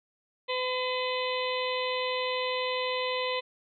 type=harmonic tone with a mistuned harmonic; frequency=507 Hz; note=B4; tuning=45 cents sharp; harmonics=1 / 2 / 4 / 5 / 6 / 7 / 8; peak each=-31 / -34 / -37 / -38 / -39 / -39 / -40 dBFS; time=0.48-3.41 s; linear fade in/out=20 ms; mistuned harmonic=8; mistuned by=-16 cents; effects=none